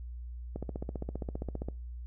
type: click train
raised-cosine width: 2 ms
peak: -23 dBFS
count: 18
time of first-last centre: 0.56-1.686 s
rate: 15.1 Hz
effects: noise-tail reverb RT60 0.3 s tail -23 dB re dry + added 60 Hz sine -39 dBFS peak until 2.06 s